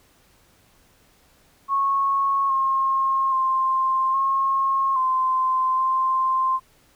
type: tone with pitch steps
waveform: sine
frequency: 1099 / 1073 / 1053 / 1080 / 1038 / 1047 Hz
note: C#6 / C6 / C6 / C#6 / C6 / C6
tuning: -15 / +43 / +11 / -45 / -14 / +1 cents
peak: -18 dBFS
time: 1.68-6.6 s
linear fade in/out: 50 ms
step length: 820 ms
effects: pink hiss -58 dBFS RMS until 6.95 s